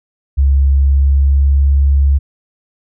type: tone with pitch glide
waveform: sine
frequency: 68.7 to 69.58 Hz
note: C#2 to C#2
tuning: -15 to +7 cents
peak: -7 dBFS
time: 0.37-2.19 s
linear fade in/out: 20 ms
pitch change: +22 cents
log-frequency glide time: 0.7-1.64 s
effects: none

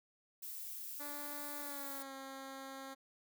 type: noise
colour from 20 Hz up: violet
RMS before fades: -46 dBFS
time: 0.42-2.03 s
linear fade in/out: 10 ms
type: tone with pitch glide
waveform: 10% pulse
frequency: 290 to 269 Hz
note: D4 to C4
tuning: -22 to +48 cents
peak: -38 dBFS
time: 0.99-2.95 s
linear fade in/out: 20 ms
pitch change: -130 cents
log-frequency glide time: 1.59-2.13 s
effects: none

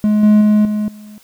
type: tone with level steps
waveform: triangle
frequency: 211.1 Hz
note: G#3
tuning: 29 cents sharp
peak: -8 / -4 / -6 / -13 / -31 dBFS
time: 0.04-1.18 s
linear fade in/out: 0 ms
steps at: 0.23 / 0.41 / 0.65 / 0.88 s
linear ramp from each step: 2 ms
effects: white hiss -49 dBFS RMS until 1.23 s

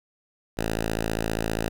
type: tone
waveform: 5% pulse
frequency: 55 Hz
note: A1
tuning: in tune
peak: -14 dBFS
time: 0.57-1.69 s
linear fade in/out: 10 ms
effects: none

